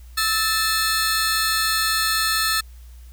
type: tone cluster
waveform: sawtooth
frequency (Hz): 1303 / 1770 / 4281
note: E6 / A6 / C8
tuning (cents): -20 / +10 / +39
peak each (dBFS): -20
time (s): 0.17-2.61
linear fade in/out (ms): 10
effects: added 60 Hz sine -39 dBFS peak until 3.12 s + white hiss -56 dBFS RMS until 3.12 s